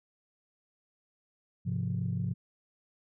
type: chord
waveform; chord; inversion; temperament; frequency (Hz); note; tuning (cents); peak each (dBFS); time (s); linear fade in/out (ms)
sine; F minor; first; equal; 103.83 / 130.81 / 174.61; Ab2 / C3 / F3; 0 / 0 / 0; -33; 1.65-2.34; 20
effects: tanh soft clip ceiling -22 dBFS